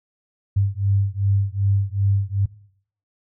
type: beating tone pair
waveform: sine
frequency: 98 / 100.6 Hz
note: G2 / G2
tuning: 0 / +45 cents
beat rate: 2.6 Hz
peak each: -20 dBFS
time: 0.56-2.46 s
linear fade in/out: 10 ms
effects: noise-tail reverb RT60 0.6 s tail -20 dB re dry